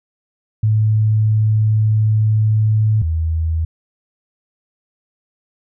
sine tone pair in turn, 108.3 / 80.83 Hz, A2 / E2, -27 / -33 cents, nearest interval perfect fourth, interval 506 cents, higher first, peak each -11 / -15 dBFS, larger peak first, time 0.63-3.02 / 3.02-3.65 s, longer first, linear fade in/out 5 ms, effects none

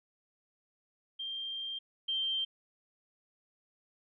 sine tone pair in turn, 3178 / 3147 Hz, G7 / G7, +23 / +6 cents, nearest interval unison, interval 17 cents, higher first, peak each -36 / -30 dBFS, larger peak second, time 1.19-1.79 / 2.08-2.45 s, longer first, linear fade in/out 10 ms, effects none

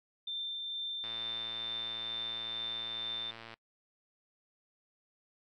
sine tone with tremolo, 3574 Hz, A7, 26 cents sharp, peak -35 dBFS, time 0.27-3.31 s, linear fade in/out 5 ms, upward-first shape triangle, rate 2.2 Hz, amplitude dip 25%
click train, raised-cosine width 0.3 ms, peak -31 dBFS, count 286, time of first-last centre 1.04-3.54 s, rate 114 Hz
effects noise-tail reverb RT60 0.1 s tail -26 dB re dry

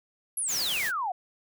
sine exponential sweep, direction down, 11480 to 698.5 Hz, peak -27 dBFS, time 0.37-1.12 s, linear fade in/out 5 ms
white noise, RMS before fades -34 dBFS, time 0.47-0.92 s, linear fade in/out 50 ms
effects none

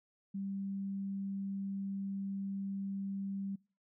sine tone, 196.2 Hz, G3, 2 cents sharp, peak -36 dBFS, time 0.34-3.56 s, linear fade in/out 10 ms, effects noise-tail reverb RT60 0.4 s tail -26 dB re dry

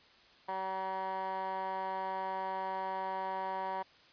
15% pulse tone with band-pass filter, 190 Hz, F#3, 46 cents sharp, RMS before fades -37 dBFS, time 0.48-3.83 s, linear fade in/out 10 ms, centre 1000 Hz, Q 4.7, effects white hiss -61 dBFS RMS until 4.12 s + resampled to 11025 Hz

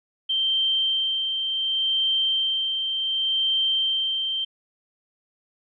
sine tone with tremolo, 3136 Hz, G7, in tune, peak -19 dBFS, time 0.29-4.45 s, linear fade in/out 10 ms, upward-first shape sine, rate 0.68 Hz, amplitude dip 40%, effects none

